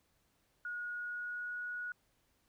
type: tone with pitch glide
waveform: sine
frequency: 1446 to 1458.6 Hz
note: F#6 to F#6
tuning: -40 to -25 cents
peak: -38 dBFS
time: 0.65-1.92 s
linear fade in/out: 2 ms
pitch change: +15 cents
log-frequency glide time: 0.92-1.61 s
effects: pink hiss -75 dBFS RMS until 2.48 s